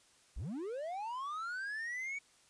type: linear sweep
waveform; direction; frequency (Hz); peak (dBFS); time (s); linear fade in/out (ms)
triangle; up; 32.7 to 2267; -36; 0.36-2.19; 10
effects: white hiss -66 dBFS RMS until 2.49 s + resampled to 22050 Hz